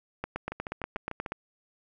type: two click trains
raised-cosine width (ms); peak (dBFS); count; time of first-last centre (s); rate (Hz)
0.5; -17 / -20; 10 / 6; 0.24-1.32 / 0.52-1.262; 8.33 / 6.74
effects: none

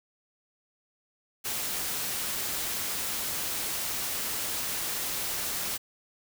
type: noise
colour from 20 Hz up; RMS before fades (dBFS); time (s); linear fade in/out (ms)
white; -32; 1.44-5.78; 20
effects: none

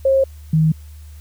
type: tone pair in turn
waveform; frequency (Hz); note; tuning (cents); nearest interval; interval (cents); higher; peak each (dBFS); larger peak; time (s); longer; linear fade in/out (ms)
sine; 537 / 157.64; C5 / D#3; +45 / +23; octave + major sixth; 2122; first; -11; neither; 0.05-0.24 / 0.53-0.72; neither; 5
effects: added 75 Hz sine -35 dBFS peak until 1.2 s + white hiss -52 dBFS RMS until 1.2 s

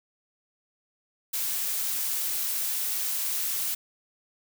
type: noise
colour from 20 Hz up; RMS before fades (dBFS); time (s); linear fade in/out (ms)
blue; -29; 1.33-3.75; 10
effects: none

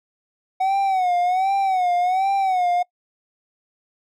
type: tone with vibrato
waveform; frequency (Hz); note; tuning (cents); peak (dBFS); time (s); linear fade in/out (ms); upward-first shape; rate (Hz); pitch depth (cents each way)
triangle; 746; F#5; +14; -15; 0.6-2.83; 10; sine; 1.3; 98
effects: noise-tail reverb RT60 0.1 s tail -24 dB re dry

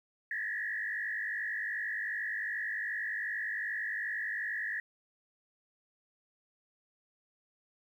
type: tone with frequency modulation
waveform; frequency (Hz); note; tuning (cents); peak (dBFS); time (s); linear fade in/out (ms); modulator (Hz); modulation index
sine; 1803; A6; +42; -33; 0.31-4.8; 2; 51.3; 2.5
effects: 11-bit

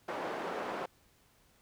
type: band-pass noise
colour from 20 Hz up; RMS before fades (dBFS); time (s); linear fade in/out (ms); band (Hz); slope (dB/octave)
white; -38; 0.08-0.86; 5; 310 to 880; 12
effects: pink hiss -67 dBFS RMS until 1.61 s

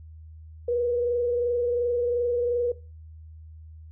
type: tone with frequency modulation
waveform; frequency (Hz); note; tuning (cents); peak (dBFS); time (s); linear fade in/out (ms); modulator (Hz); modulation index
sine; 482.6; B4; -40; -22; 0.68-2.72; 5; 22.8; 0.44
effects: noise-tail reverb RT60 0.3 s tail -17 dB re dry + added 79 Hz sine -42 dBFS peak until 3.91 s

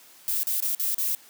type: noise with dropouts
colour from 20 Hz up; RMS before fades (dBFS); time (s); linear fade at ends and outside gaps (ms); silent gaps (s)
violet; -26; 0.28-1.15; 0; 0.432-0.47 / 0.603-0.624 / 0.749-0.797 / 0.946-0.983
effects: white hiss -52 dBFS RMS until 1.29 s + high-pass 200 Hz 12 dB/octave

